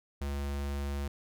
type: tone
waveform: square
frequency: 70.5 Hz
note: C#2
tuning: 30 cents sharp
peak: -33 dBFS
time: 0.21-1.08 s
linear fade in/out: 5 ms
effects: none